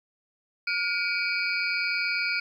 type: tone cluster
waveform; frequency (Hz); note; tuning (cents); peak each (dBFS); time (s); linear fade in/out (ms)
sine; 1428 / 2299 / 2480 / 4367 / 4854; F6 / D7 / D#7 / C#8 / D#8; +38 / -37 / -6 / -27 / -44; -31 / -28 / -32 / -36 / -35; 0.67-2.4; 5
effects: 10-bit